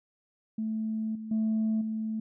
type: tone with level steps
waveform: sine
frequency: 219.4 Hz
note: A3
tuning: 5 cents flat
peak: -28 / -36 / -23 / -29 dBFS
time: 0.58-2.2 s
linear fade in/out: 5 ms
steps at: 1.15 / 1.31 / 1.81 s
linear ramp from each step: 5 ms
effects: tanh soft clip ceiling -22 dBFS